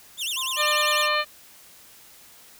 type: tone with vibrato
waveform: sawtooth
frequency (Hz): 3136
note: G7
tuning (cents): 0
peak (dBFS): -23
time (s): 0.17-1.09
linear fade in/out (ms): 50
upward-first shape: sine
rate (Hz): 10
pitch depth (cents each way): 270
type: tone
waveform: sine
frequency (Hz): 1046.5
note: C6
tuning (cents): 0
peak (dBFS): -33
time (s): 0.36-1.16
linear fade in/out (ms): 20
type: harmonic tone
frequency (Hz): 600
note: D5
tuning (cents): +37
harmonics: 1 / 2 / 3 / 4 / 5 / 6 / 7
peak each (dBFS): -28 / -25 / -27 / -28 / -31 / -35 / -30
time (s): 0.56-1.25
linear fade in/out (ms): 50
effects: white hiss -50 dBFS RMS until 2.59 s